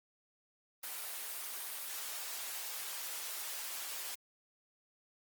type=high-pass noise; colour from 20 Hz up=white; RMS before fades=-42 dBFS; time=0.83-4.15 s; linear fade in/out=5 ms; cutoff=590 Hz; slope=12 dB/octave; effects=Opus 24 kbps